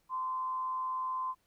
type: tone with frequency modulation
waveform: sine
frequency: 1033 Hz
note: C6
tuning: 22 cents flat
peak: -32 dBFS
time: 0.09-1.35 s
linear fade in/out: 50 ms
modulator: 141 Hz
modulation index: 0.23
effects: pink hiss -74 dBFS RMS until 1.46 s